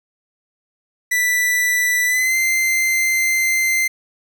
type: tone with pitch glide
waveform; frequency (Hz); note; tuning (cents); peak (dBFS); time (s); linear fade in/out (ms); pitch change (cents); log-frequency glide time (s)
45% pulse; 1975.5 to 2081; B6 to C7; 0 to -10; -15; 1.11-3.88; 10; +90; 2.06-2.36
effects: none